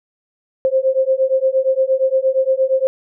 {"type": "beating tone pair", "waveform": "sine", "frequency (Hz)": [523.3, 531.9], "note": ["C5", "C5"], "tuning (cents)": [0, 28], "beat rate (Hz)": 8.6, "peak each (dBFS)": -16, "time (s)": [0.65, 2.87], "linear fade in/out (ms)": 0, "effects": []}